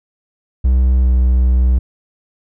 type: tone with pitch glide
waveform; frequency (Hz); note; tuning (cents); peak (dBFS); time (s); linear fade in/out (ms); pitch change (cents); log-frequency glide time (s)
triangle; 63.6 to 62.58; C2 to B1; -48 to +24; -7; 0.64-1.79; 10; -28; 1-1.09
effects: none